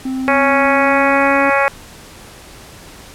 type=tone with pitch glide; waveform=triangle; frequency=261.6 to 276.8 Hz; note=C4 to C#4; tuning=0 to -2 cents; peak=-16 dBFS; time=0.05-1.5 s; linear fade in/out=5 ms; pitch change=+98 cents; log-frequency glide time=0.41-1.38 s
type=harmonic tone; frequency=277.2 Hz; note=C#4; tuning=in tune; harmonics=2 / 3 / 4 / 5 / 6 / 7 / 8 / 9; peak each=-16 / -18 / -19 / -20 / -21 / -21 / -22 / -23 dBFS; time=0.28-1.68 s; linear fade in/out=0 ms
effects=pink hiss -38 dBFS RMS until 3.14 s + low-pass 12000 Hz 12 dB/octave